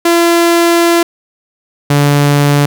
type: tone pair in turn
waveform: sawtooth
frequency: 340 / 144.11 Hz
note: F4 / D3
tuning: -46 / -32 cents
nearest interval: octave + minor third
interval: 1486 cents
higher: first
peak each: -3 dBFS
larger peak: neither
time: 0.05-1.03 / 1.9-2.66 s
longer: first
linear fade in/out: 5 ms
effects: none